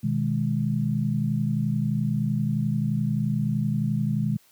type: chord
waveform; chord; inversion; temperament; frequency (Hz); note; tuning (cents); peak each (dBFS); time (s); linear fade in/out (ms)
sine; G# minor; first; just; 124.59 / 155.74 / 207.7; B2 / D#3 / G#3; +16 / +2 / 0; -26; 0.03-4.37; 10
effects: white hiss -59 dBFS RMS until 4.51 s + high-pass 80 Hz 12 dB/octave